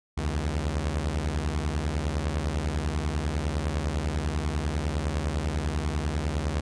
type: beating tone pair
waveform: sawtooth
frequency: 69.3 / 79.3 Hz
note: C#2 / D#2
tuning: 0 / +33 cents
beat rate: 10 Hz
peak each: -25 dBFS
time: 0.17-6.61 s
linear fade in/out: 10 ms
effects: resampled to 22050 Hz